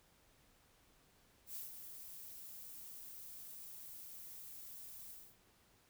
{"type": "noise with ADSR envelope", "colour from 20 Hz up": "violet", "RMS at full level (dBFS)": -45, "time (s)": [1.46, 5.37], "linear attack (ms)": 91, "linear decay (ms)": 150, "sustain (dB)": -7, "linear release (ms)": 270, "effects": ["pink hiss -70 dBFS RMS until 5.89 s"]}